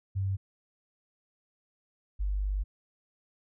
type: tone pair in turn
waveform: sine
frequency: 96.7 / 49.31 Hz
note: G2 / G1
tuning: -23 / +11 cents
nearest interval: octave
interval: 1166 cents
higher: first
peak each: -27 dBFS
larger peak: neither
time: 0.15-0.37 / 2.19-2.64 s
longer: second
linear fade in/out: 20 ms
effects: none